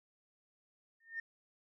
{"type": "tone with exponential growth", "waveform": "sine", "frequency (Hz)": 1822, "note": "A#6", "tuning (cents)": -40, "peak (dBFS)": -34, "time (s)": [1, 1.2], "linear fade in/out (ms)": 5, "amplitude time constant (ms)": 43, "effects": ["tanh soft clip ceiling -30 dBFS"]}